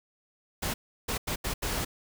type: noise bursts at uneven times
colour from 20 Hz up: pink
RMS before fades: -31 dBFS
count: 5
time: 0.62-0.74 / 1.08-1.18 / 1.27-1.36 / 1.44-1.54 / 1.62-1.85 s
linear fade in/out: 10 ms
effects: none